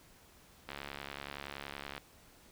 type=click train; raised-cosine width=0.3 ms; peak=-25 dBFS; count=92; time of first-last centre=0.69-1.979 s; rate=70.6 Hz; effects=pink hiss -61 dBFS RMS until 2.51 s